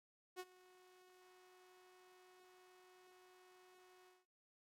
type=tone with ADSR envelope; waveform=sawtooth; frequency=366.8 Hz; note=F#4; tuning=15 cents flat; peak=-40 dBFS; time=0.36-4.26 s; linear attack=37 ms; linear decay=46 ms; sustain=-21 dB; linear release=190 ms; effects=noise-tail reverb RT60 0.2 s tail -19 dB re dry + AAC 48 kbps